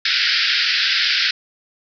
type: band-pass noise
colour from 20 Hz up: white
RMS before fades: -18 dBFS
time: 0.05-1.31 s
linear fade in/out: 5 ms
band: 1400 to 5200 Hz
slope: 96 dB/octave
effects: none